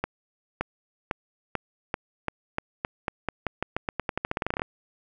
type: accelerating click train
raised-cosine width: 0.5 ms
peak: -11 dBFS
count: 27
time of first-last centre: 0.04-4.619 s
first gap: 570 ms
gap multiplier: 0.88
effects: none